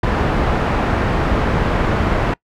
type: low-pass noise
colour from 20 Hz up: pink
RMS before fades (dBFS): -17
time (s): 0.03-2.34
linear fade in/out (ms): 5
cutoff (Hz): 1600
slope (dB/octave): 12
effects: noise-tail reverb RT60 0.1 s tail -24 dB re dry